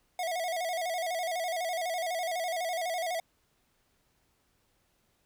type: tone with vibrato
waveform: square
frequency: 690 Hz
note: F5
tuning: 21 cents flat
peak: -31 dBFS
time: 0.19-3.2 s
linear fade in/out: 2 ms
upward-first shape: square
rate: 12 Hz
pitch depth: 87 cents each way
effects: pink hiss -72 dBFS RMS until 5.25 s